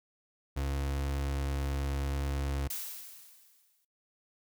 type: tone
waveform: 35% pulse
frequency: 69.3 Hz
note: C#2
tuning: in tune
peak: -29 dBFS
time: 0.56-2.68 s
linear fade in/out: 10 ms
type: noise with exponential decay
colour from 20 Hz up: blue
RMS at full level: -35 dBFS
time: 2.7-3.85 s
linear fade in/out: 5 ms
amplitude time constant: 250 ms
effects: noise-tail reverb RT60 0.2 s tail -22 dB re dry